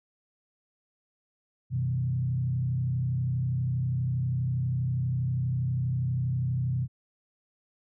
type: tone with frequency modulation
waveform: sine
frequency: 126.5 Hz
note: B2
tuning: 42 cents sharp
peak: -25 dBFS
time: 1.7-6.88 s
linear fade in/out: 50 ms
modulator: 32.4 Hz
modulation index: 0.75
effects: none